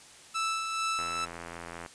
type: tone with tremolo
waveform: sawtooth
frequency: 1318.5 Hz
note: E6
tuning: in tune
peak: -24 dBFS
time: 0.34-1.26 s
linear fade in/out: 20 ms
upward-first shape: sine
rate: 2.3 Hz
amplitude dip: 40%
type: click train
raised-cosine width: 0.5 ms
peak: -25 dBFS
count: 75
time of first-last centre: 0.99-1.862 s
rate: 84.9 Hz
effects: white hiss -52 dBFS RMS until 1.94 s + resampled to 22050 Hz